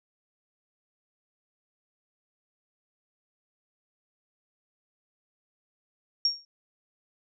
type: tone with exponential decay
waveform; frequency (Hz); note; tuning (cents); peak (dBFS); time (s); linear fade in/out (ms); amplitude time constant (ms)
sine; 5550; F8; -12; -18; 6.25-6.45; 2; 42
effects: none